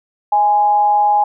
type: tone with amplitude modulation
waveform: sine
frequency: 829 Hz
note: G#5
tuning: 3 cents flat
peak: -8 dBFS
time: 0.32-1.24 s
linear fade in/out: 5 ms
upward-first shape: sine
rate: 195 Hz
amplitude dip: 40%
effects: none